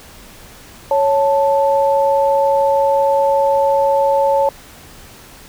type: tone pair together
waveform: sine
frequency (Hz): 554.4 / 880.1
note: C#5 / A5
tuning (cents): 0 / 0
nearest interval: minor sixth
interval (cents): 800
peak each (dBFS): -13 / -15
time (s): 0.91-4.49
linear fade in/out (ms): 2
effects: pink hiss -40 dBFS RMS until 5.48 s